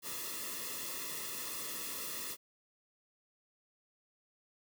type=noise with comb filter; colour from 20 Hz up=white; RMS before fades=-41 dBFS; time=0.02-2.37 s; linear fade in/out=50 ms; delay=1.3 ms; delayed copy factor=-1; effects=none